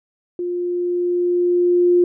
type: tone with level ramp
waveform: sine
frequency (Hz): 353.2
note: F4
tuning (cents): +20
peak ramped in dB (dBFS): -21 to -10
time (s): 0.39-2.04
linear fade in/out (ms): 2
effects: none